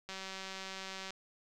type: click train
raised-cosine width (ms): 0.2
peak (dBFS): -26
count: 195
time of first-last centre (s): 0.09-1.106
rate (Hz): 191
effects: none